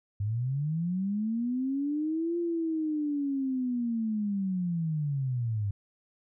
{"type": "linear two-way sweep", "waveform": "sine", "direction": "up then down", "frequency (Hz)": [98, 346, 98], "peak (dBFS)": -27, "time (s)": [0.2, 5.71], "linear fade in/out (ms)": 5, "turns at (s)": 2.38, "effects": []}